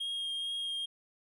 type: tone with vibrato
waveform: triangle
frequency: 3242 Hz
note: G#7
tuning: 42 cents flat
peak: -32 dBFS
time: 0-0.86 s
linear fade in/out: 10 ms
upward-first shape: triangle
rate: 2.3 Hz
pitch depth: 14 cents each way
effects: none